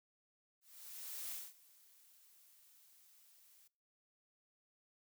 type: noise with ADSR envelope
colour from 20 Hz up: blue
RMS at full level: -44 dBFS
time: 0.61-3.68 s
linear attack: 710 ms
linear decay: 210 ms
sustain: -22 dB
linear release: 9 ms
effects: noise-tail reverb RT60 0.4 s tail -23 dB re dry